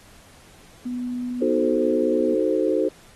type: tone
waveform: sine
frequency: 246.9 Hz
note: B3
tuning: in tune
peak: -25 dBFS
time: 0.85-2.35 s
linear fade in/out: 10 ms
type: chord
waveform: sine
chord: D# diminished seventh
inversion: none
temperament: equal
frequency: 311.1 / 370 / 440 / 523.3 Hz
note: D#4 / F#4 / A4 / C5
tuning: 0 / 0 / 0 / 0 cents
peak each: -24 dBFS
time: 1.41-2.89 s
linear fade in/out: 10 ms
effects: pink hiss -51 dBFS RMS until 3.15 s + AAC 32 kbps